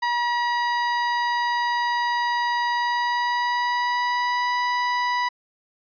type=tone with pitch glide; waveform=30% pulse; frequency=960 to 981.3 Hz; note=B5 to B5; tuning=-49 to -11 cents; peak=-18 dBFS; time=0.02-5.29 s; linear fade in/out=10 ms; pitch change=+38 cents; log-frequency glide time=2.7-4.54 s; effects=resampled to 11025 Hz